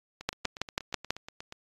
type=two click trains; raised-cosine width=0.2 ms; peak=-24 / -10 dBFS; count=12 / 6; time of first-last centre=0.21-1.524 / 0.29-1.106 s; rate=8.37 / 6.13 Hz; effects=AAC 32 kbps